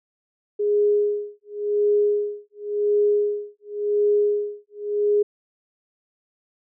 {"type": "tone with tremolo", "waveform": "sine", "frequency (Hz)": 414.1, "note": "G#4", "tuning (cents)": -5, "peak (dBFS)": -15, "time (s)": [0.59, 5.23], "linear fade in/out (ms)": 10, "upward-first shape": "sine", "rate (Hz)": 0.92, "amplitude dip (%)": 100, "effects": []}